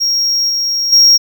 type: tone with level steps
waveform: triangle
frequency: 5588 Hz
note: F8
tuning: in tune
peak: -10 / -12 / -3 dBFS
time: 0-1.18 s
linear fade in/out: 20 ms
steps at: 0.49 / 0.92 s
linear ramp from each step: 10 ms
effects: none